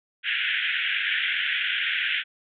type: band-pass noise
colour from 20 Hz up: pink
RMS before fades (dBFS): -26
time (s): 0.23-2.24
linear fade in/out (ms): 50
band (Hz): 1500 to 3400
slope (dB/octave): 96
effects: none

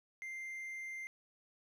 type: tone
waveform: triangle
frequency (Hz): 2093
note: C7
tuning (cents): 0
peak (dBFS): -40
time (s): 0.22-1.07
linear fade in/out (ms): 0
effects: none

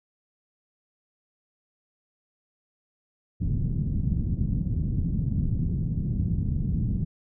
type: low-pass noise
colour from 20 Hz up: white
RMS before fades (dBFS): -26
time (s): 3.4-7.05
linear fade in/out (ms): 20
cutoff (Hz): 180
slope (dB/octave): 24
effects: none

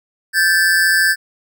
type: tone pair together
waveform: square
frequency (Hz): 1568 / 1742.6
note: G6 / A6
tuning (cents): 0 / -17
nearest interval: major second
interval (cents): 183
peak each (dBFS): -15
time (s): 0.33-1.16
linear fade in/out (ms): 50
effects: none

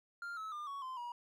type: tone with pitch steps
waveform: triangle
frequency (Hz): 1396.9 / 1295.8 / 1202.1 / 1115.1 / 1034.5 / 959.6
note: F6 / E6 / D6 / C#6 / C6 / A#5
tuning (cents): 0 / -30 / +40 / +10 / -20 / +50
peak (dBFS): -39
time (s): 0.22-1.12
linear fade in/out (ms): 2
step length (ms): 150
effects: none

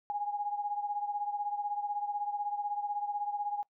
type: beating tone pair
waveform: sine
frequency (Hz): 821 / 837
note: G#5 / G#5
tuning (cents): -20 / +13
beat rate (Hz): 16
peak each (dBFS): -33 / -38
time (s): 0.1-3.63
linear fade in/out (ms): 0
effects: noise-tail reverb RT60 0.1 s tail -22 dB re dry

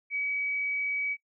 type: tone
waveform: sine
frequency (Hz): 2274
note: C#7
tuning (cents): +44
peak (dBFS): -28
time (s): 0.1-1.17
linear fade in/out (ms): 50
effects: noise-tail reverb RT60 0.1 s tail -18 dB re dry

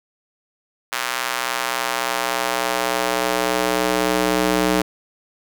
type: tone with high-pass filter sweep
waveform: square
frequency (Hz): 61.74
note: B1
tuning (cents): 0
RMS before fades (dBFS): -21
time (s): 0.92-4.82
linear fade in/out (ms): 5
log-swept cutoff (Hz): 1300 to 280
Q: 0.99
effects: none

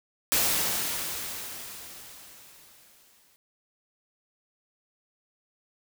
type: noise with exponential decay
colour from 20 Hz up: white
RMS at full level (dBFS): -23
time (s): 0.32-3.36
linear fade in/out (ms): 0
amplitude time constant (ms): 660
effects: none

